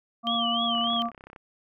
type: harmonic tone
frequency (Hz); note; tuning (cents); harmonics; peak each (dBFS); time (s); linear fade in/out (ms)
233.1; A#3; 0; 1 / 3 / 5; -30 / -30 / -30; 0.23-1.11; 50
type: tone with vibrato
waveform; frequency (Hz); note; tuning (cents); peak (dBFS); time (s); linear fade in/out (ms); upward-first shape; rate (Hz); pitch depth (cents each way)
sine; 3136; G7; 0; -26; 0.27-1.02; 0; sine; 3.4; 120
type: click train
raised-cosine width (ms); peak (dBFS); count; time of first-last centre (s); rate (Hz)
0.5; -30; 21; 0.75-1.362; 32.7
effects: none